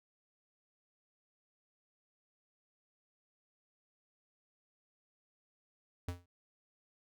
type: tone with exponential decay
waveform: square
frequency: 88 Hz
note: F2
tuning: 14 cents sharp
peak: -34 dBFS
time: 6.08-6.26 s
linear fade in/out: 5 ms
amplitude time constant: 37 ms
effects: none